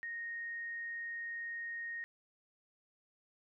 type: tone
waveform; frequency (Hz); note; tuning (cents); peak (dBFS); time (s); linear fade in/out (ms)
sine; 1861; A#6; -3; -39; 0.03-2.04; 0
effects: none